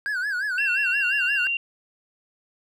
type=tone with vibrato; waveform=triangle; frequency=1574 Hz; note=G6; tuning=7 cents sharp; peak=-22 dBFS; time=0.06-1.47 s; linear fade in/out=0 ms; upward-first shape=sine; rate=5.7 Hz; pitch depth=150 cents each way
type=tone with pitch glide; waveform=sine; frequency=2714 to 2768 Hz; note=E7 to F7; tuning=+50 to -16 cents; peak=-22 dBFS; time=0.58-1.57 s; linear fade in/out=2 ms; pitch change=+34 cents; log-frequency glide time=0.71-1.14 s
effects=none